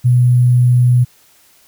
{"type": "tone with sample-and-hold", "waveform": "sine", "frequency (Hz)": 123.47, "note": "B2", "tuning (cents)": 0, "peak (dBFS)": -7, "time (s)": [0.04, 1.05], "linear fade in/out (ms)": 20, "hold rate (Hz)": 11025, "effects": ["white hiss -50 dBFS RMS until 1.67 s"]}